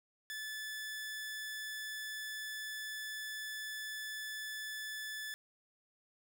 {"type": "tone", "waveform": "sawtooth", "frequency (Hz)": 1736, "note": "A6", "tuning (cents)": -24, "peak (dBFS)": -37, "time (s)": [0.3, 5.34], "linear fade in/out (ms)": 0, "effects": []}